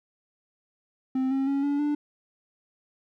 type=tone with pitch steps; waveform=triangle; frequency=261.4 / 269.2 / 277.3 / 285.6 / 294.1 Hz; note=C4 / C4 / C#4 / D4 / D4; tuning=-1 / +49 / +1 / -48 / +3 cents; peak=-21 dBFS; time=1.15-1.95 s; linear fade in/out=5 ms; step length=160 ms; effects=none